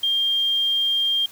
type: tone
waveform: sine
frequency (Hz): 3200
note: G7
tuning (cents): +35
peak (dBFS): -18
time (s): 0.03-1.26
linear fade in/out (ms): 5
effects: white hiss -46 dBFS RMS until 1.31 s